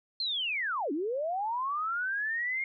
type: linear two-way sweep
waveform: sine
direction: down then up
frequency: 4248 to 270 to 2154 Hz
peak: -29 dBFS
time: 0.2-2.64 s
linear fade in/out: 2 ms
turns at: 0.92 s
effects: none